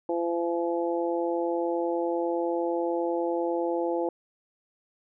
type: harmonic tone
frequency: 170.4 Hz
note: F3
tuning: 42 cents flat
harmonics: 2 / 3 / 4 / 5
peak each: -28 / -29 / -35 / -34 dBFS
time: 0.09-4.09 s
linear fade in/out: 2 ms
effects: none